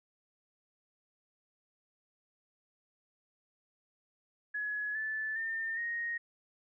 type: tone with pitch steps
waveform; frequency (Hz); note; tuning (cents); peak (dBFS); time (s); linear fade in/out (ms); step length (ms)
sine; 1690 / 1747.6 / 1807.1 / 1868.7; G#6 / A6 / A6 / A#6; +30 / -12 / +46 / +4; -33; 4.54-6.18; 10; 410
effects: none